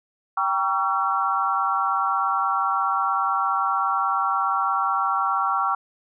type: chord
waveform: sine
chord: G diminished seventh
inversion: none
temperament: just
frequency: 784 / 940.8 / 1128.9 / 1354.7 Hz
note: G5 / Bb5 / Db6 / Fb6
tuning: 0 / +16 / +31 / +47 cents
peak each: -26 / -29 / -24 / -24 dBFS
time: 0.37-5.75 s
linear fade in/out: 5 ms
effects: none